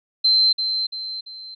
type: tone with echo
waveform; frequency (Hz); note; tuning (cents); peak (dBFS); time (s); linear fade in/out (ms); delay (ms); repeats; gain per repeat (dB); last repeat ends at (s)
sine; 4103; C8; -35; -13; 0.24-0.53; 10; 340; 3; -7; 1.55
effects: none